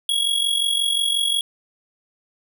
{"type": "tone with amplitude modulation", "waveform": "square", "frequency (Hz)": 3322, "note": "G#7", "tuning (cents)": 0, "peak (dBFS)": -16, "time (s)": [0.09, 1.41], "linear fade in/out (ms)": 2, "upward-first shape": "sine", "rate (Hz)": 45.6, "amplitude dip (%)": 65, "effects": []}